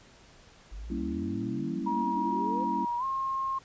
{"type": "exponential sweep", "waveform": "sine", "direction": "up", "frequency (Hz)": [46.25, 530], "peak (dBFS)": -37, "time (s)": [0.71, 2.65], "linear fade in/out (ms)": 20}
{"type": "chord", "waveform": "sine", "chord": "G diminished seventh", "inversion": "none", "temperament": "equal", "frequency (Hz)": [196, 233.1, 277.2, 329.6], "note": ["G3", "Bb3", "Db4", "Fb4"], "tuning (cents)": [0, 0, 0, 0], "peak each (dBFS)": -36, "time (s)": [0.9, 2.85], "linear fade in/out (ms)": 5}
{"type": "tone with pitch glide", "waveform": "sine", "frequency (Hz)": [954, 1070.8], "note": ["A#5", "C6"], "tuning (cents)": [40, 40], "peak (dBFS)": -28, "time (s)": [1.86, 3.59], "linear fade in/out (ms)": 10, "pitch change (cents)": 200, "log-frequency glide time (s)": [2.98, 3.04]}
{"effects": ["pink hiss -56 dBFS RMS until 3.64 s", "resampled to 16000 Hz"]}